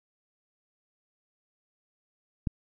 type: click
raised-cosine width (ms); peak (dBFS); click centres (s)
5; -15; 2.472
effects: none